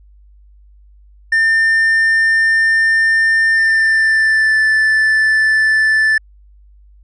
triangle tone with pitch glide, 1800 to 1755.8 Hz, A6 to A6, +39 to -4 cents, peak -8 dBFS, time 1.32-6.18 s, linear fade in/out 5 ms, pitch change -43 cents, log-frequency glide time 3.51-4.58 s, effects added 50 Hz sine -42 dBFS peak until 7.03 s + resampled to 24000 Hz

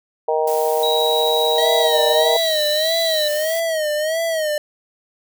harmonic tone, 156.5 Hz, D#3, 10 cents sharp, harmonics 3 / 4 / 5 / 6, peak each -19 / -21 / -23 / -25 dBFS, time 0.28-2.37 s, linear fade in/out 5 ms
blue noise, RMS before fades -31 dBFS, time 0.47-3.6 s, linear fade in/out 5 ms
sine tone with pitch glide, 3849 to 3957 Hz, B7 to B7, -45 to +3 cents, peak -20 dBFS, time 0.83-3.28 s, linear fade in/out 2 ms, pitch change +48 cents, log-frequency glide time 1.87-2.69 s
square tone with vibrato, 630 Hz, D#5, 21 cents sharp, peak -19 dBFS, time 1.58-4.58 s, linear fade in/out 2 ms, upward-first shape sine, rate 1.6 Hz, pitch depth 94 cents each way
effects none

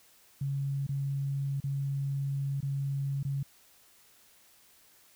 sine tone with dropouts, 138.59 Hz, C#3, in tune, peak -29 dBFS, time 0.41-3.43 s, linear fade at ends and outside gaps 5 ms, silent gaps 0.867-0.89 / 1.603-1.639 / 2.606-2.627 / 3.23-3.249 s, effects white hiss -61 dBFS RMS until 5.15 s

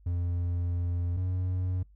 triangle tone pair in turn, 87.31 / 91.47 Hz, F2 / F#2, 0 / -19 cents, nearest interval minor second, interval 81 cents, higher second, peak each -25 dBFS, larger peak neither, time 0.06-1.17 / 1.17-1.83 s, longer first, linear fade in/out 5 ms, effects noise-tail reverb RT60 0.2 s tail -25 dB re dry + added 50 Hz sine -54 dBFS peak until 1.95 s

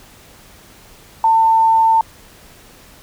sine tone, 897 Hz, A5, 33 cents sharp, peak -9 dBFS, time 1.24-2.01 s, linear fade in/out 2 ms, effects pink hiss -44 dBFS RMS until 3.02 s

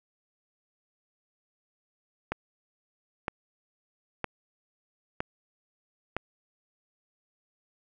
click train, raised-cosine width 0.5 ms, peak -14 dBFS, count 5, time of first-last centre 2.32-6.166 s, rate 1.04 Hz, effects none

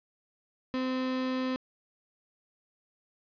35% pulse tone, 257.9 Hz, C4, 25 cents flat, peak -27 dBFS, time 0.74-1.56 s, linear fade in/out 0 ms, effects resampled to 11025 Hz + 9-bit

